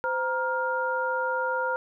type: tone cluster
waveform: sine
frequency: 515 / 942 / 1407 Hz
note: C5 / A#5 / F6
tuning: -28 / +18 / +12 cents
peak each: -29 dBFS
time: 0.04-1.76 s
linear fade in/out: 0 ms
effects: none